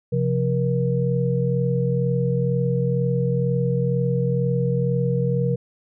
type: tone cluster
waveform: sine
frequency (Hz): 132.1 / 174.2 / 475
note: C3 / F3 / A#4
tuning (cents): +17 / -4 / +33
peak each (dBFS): -21 / -24 / -24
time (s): 0.12-5.56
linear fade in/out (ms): 10
effects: none